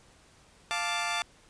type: chord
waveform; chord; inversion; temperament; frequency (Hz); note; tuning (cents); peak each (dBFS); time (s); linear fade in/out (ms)
15% pulse; D minor; first; equal; 698.5 / 880 / 1174.7; F5 / A5 / D6; 0 / 0 / 0; -27; 0.71-1.22; 0
effects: pink hiss -59 dBFS RMS until 1.49 s + resampled to 22050 Hz